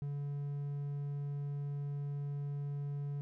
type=tone; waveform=triangle; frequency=143 Hz; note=D3; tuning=46 cents flat; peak=-34 dBFS; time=0.02-3.21 s; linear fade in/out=0 ms; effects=none